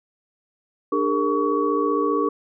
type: tone cluster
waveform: sine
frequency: 297 / 404.5 / 459.6 / 1127 Hz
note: D4 / G#4 / A#4 / C#6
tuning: +20 / -46 / -25 / +28 cents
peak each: -24 dBFS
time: 0.92-2.29 s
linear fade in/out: 5 ms
effects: none